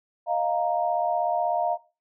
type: chord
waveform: sine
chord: Eb suspended second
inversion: none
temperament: equal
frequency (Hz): 622.3 / 698.5 / 932.3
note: Eb5 / F5 / Bb5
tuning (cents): 0 / 0 / 0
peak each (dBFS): -28 / -24 / -29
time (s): 0.26-1.78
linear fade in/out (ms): 50
effects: noise-tail reverb RT60 0.3 s tail -18 dB re dry